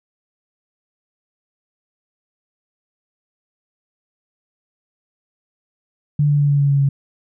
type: tone with pitch steps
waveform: sine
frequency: 146.83 / 145.48 / 144.14 / 142.81 / 141.5 / 140.2 / 138.91 Hz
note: D3 / D3 / D3 / D3 / C#3 / C#3 / C#3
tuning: 0 / -16 / -32 / -48 / +36 / +20 / +4 cents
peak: -12 dBFS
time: 6.19-6.89 s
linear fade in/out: 5 ms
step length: 100 ms
effects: none